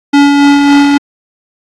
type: tone with tremolo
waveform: square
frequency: 284.5 Hz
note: C#4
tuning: 45 cents sharp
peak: -3 dBFS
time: 0.13-0.98 s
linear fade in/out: 10 ms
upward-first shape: sine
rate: 3.6 Hz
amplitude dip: 30%
effects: low-pass 5000 Hz 12 dB/octave + AAC 64 kbps